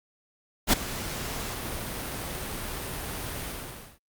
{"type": "noise with ADSR envelope", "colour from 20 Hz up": "pink", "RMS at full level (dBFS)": -18, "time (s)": [0.67, 3.99], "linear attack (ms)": 60, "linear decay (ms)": 9, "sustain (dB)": -16, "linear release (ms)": 540, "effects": ["Opus 48 kbps"]}